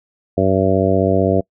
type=harmonic tone; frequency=95.6 Hz; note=G2; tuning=43 cents flat; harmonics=1 / 2 / 3 / 4 / 5 / 6 / 7; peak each=-20 / -20 / -20 / -20 / -20 / -20 / -20 dBFS; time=0.37-1.41 s; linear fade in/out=10 ms; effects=noise-tail reverb RT60 0.1 s tail -25 dB re dry